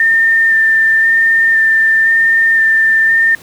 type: tone with vibrato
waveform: sine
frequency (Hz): 1800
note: A6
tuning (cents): +39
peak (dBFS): -7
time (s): 0-3.35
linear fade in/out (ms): 2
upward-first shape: square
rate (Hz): 0.97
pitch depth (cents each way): 11
effects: pink hiss -38 dBFS RMS until 3.42 s + high-pass 100 Hz 12 dB/octave